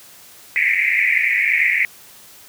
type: band-pass noise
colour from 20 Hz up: pink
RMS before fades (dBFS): -17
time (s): 0.56-1.85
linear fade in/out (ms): 0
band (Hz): 1900 to 2400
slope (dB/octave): 96
effects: white hiss -44 dBFS RMS until 2.48 s + high-pass 60 Hz 12 dB/octave